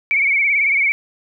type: tone with vibrato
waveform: sine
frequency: 2248 Hz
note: C#7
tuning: 24 cents sharp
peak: -13 dBFS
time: 0.11-0.92 s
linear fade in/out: 0 ms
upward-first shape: sine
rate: 18 Hz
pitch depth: 71 cents each way
effects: none